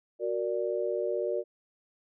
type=chord; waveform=sine; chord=Gb augmented; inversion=none; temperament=equal; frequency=370 / 466.2 / 587.3 Hz; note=Gb4 / Bb4 / D5; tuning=0 / 0 / 0 cents; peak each=-32 dBFS; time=0.19-1.44 s; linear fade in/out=50 ms; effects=none